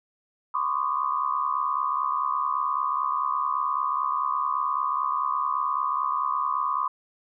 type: tone cluster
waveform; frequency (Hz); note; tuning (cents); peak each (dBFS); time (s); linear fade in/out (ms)
sine; 1011 / 1080 / 1145 / 1224; B5 / C#6 / D6 / D#6; +40 / -45 / -44 / -29; -29; 0.54-6.88; 5
effects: none